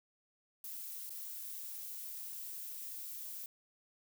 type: noise with dropouts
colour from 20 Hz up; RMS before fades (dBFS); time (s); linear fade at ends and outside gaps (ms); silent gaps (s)
violet; -45; 0.64-3.46; 2; 1.095-1.103
effects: none